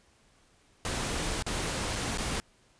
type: noise with dropouts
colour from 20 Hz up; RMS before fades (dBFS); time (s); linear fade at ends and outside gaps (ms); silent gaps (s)
pink; -32; 0.85-2.4; 0; 1.424-1.465 / 1.954-1.958 / 2.174-2.183
effects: pink hiss -64 dBFS RMS until 2.79 s + resampled to 22050 Hz